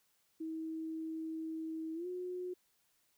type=tone with pitch glide; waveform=sine; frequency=320.6 to 361.9 Hz; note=E4 to F#4; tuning=-48 to -38 cents; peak=-38 dBFS; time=0.4-2.54 s; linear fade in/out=10 ms; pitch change=+210 cents; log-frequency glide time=1.94-2.07 s; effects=white hiss -75 dBFS RMS until 3.17 s